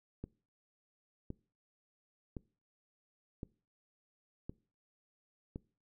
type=click train; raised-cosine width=3 ms; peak=-28 dBFS; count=6; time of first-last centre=0.24-5.559 s; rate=0.94 Hz; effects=noise-tail reverb RT60 0.4 s tail -23 dB re dry